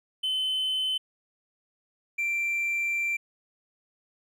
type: tone pair in turn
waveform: triangle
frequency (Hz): 3050 / 2355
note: G7 / D7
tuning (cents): -48 / +4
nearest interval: major third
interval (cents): 448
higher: first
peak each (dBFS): -23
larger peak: neither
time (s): 0.23-0.98 / 2.18-3.17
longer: second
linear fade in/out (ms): 10
effects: tanh soft clip ceiling -19 dBFS